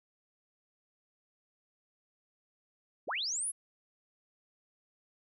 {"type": "linear sweep", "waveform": "sine", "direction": "up", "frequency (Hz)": [150, 11090], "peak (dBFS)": -32, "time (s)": [3.07, 3.52], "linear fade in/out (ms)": 20, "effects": []}